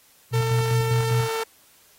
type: tone with tremolo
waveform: sine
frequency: 122.2 Hz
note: B2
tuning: 18 cents flat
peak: -18 dBFS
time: 0.31-1.29 s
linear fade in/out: 50 ms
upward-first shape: square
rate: 5 Hz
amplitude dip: 45%
type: tone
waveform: sawtooth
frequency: 449 Hz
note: A4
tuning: 35 cents sharp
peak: -21 dBFS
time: 0.33-1.44 s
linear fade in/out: 10 ms
effects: white hiss -56 dBFS RMS until 1.98 s + AAC 48 kbps